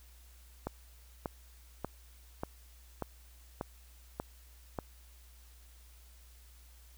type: click train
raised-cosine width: 1 ms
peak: -21 dBFS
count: 8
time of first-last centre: 0.67-4.788 s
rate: 1.7 Hz
effects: added 60 Hz sine -55 dBFS peak until 6.97 s + white hiss -63 dBFS RMS until 6.97 s